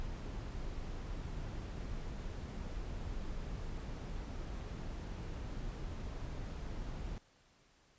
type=noise; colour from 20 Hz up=brown; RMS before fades=-42 dBFS; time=0-7.18 s; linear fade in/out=0 ms; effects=pink hiss -68 dBFS RMS until 7.98 s + resampled to 16000 Hz